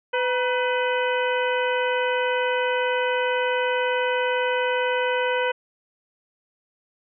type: harmonic tone with a mistuned harmonic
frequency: 502 Hz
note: B4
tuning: 28 cents sharp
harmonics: 1 / 2 / 3 / 4 / 5 / 6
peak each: -23 / -27 / -28 / -33 / -32 / -34 dBFS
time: 0.13-5.52 s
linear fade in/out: 10 ms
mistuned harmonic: 2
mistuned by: -75 cents
effects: none